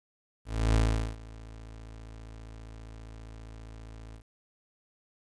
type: tone with ADSR envelope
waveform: 30% pulse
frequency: 55 Hz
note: A1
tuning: in tune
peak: -18 dBFS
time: 0.45-4.24 s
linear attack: 300 ms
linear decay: 410 ms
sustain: -23 dB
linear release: 91 ms
effects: resampled to 22050 Hz + 10-bit